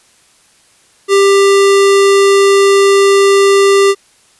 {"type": "tone", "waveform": "square", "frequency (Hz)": 395.7, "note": "G4", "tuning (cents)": 16, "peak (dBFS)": -6, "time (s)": [1.08, 3.95], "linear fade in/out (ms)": 50, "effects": ["white hiss -49 dBFS RMS until 4.39 s", "resampled to 24000 Hz"]}